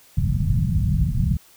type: low-pass noise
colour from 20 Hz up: white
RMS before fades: -20 dBFS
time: 0.17-1.37 s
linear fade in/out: 5 ms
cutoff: 180 Hz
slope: 48 dB/octave
effects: white hiss -52 dBFS RMS until 1.56 s